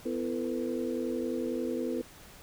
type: harmonic tone with a mistuned harmonic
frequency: 83.7 Hz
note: E2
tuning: 27 cents sharp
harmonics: 3 / 4 / 5 / 6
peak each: -34 / -35 / -36 / -37 dBFS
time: 0.05-2.02 s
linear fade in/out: 10 ms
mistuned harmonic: 5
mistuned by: +130 cents
effects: pink hiss -52 dBFS RMS until 2.42 s